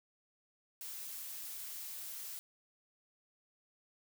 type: noise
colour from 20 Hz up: blue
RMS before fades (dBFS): -45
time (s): 0.81-2.39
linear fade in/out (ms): 0
effects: none